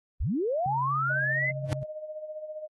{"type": "linear sweep", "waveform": "sine", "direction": "up", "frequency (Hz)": [32.23, 2086], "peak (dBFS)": -25, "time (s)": [0.2, 1.51], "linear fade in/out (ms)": 10}
{"type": "tone with vibrato", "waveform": "sine", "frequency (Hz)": 135.8, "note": "C#3", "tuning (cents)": -35, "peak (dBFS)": -32, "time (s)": [0.66, 1.83], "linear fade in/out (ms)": 0, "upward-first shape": "square", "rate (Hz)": 4.5, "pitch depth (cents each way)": 14}
{"type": "tone with tremolo", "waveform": "sine", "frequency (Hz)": 616, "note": "D#5", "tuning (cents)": -17, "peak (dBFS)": -33, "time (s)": [1.09, 2.68], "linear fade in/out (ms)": 20, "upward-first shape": "sine", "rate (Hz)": 15, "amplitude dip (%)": 60}
{"type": "tone with exponential growth", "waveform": "square", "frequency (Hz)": 102.1, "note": "G#2", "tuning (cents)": -29, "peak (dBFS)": -24, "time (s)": [1.64, 1.73], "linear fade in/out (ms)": 0, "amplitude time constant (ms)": 19}
{"effects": ["AAC 32 kbps"]}